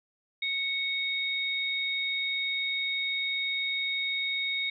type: tone pair together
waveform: sine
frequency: 2217 / 3729 Hz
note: C#7 / A#7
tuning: 0 / 0 cents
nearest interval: major sixth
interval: 900 cents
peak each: -30 / -31 dBFS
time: 0.42-4.7 s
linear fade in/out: 5 ms
effects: none